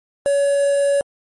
triangle tone with quantisation, 564 Hz, C#5, 30 cents sharp, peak -12 dBFS, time 0.26-1.01 s, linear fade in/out 0 ms, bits 5, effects MP3 48 kbps

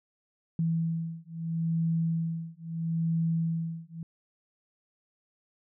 sine beating tone pair, 164.2 / 164.96 Hz, E3 / E3, -6 / +2 cents, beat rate 0.76 Hz, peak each -30 dBFS, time 0.59-4.03 s, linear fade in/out 2 ms, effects none

